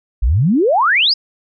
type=exponential sweep; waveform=sine; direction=up; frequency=48.34 to 5270 Hz; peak=-10 dBFS; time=0.22-1.14 s; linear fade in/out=10 ms; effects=none